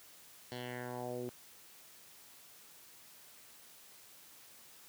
10% pulse tone with low-pass filter sweep, 123.6 Hz, B2, 2 cents sharp, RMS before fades -42 dBFS, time 0.52-1.29 s, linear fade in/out 0 ms, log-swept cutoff 4400 to 340 Hz, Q 2.6, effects white hiss -58 dBFS RMS until 4.88 s + high-pass 80 Hz 12 dB/octave

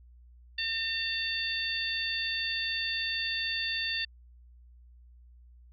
harmonic tone with a mistuned harmonic, 908 Hz, A#5, 46 cents flat, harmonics 2 / 3 / 4 / 5, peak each -35 / -35 / -35 / -35 dBFS, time 0.58-4.05 s, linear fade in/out 5 ms, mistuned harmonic 4, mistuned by -36 cents, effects added 60 Hz sine -52 dBFS peak until 5.72 s

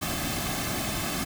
pink noise with comb filter, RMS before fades -30 dBFS, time 0.01-1.25 s, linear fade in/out 20 ms, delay 2.1 ms, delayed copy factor -0.65, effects none

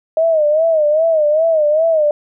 sine tone with vibrato, 626 Hz, D#5, 10 cents sharp, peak -10 dBFS, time 0.17-2.11 s, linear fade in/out 2 ms, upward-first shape sine, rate 2.5 Hz, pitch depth 100 cents each way, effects none

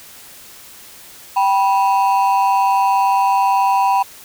triangle ring-modulated tone, 881 Hz, A5, 2 cents sharp, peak -7 dBFS, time 1.36-4.03 s, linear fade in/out 10 ms, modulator 99.5 Hz, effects white hiss -40 dBFS RMS until 4.24 s

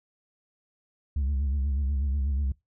sine tone with vibrato, 69.3 Hz, C#2, in tune, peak -21 dBFS, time 1.16-2.52 s, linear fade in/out 5 ms, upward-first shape sine, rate 8.2 Hz, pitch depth 98 cents each way, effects noise-tail reverb RT60 0.2 s tail -24 dB re dry + tanh soft clip ceiling -23 dBFS

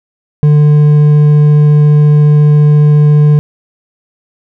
triangle tone with hard clipping, 148.8 Hz, D3, 23 cents sharp, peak -4 dBFS, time 0.43-3.39 s, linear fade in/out 0 ms, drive 7 dB, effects none

